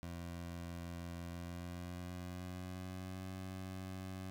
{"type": "tone with pitch glide", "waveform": "20% pulse", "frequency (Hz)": [86.1, 93.89], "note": ["F2", "F#2"], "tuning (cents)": [-24, 26], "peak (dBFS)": -39, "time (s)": [0.03, 4.3], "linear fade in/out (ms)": 0, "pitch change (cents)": 150, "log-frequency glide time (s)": [1.26, 3.26], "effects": ["11-bit"]}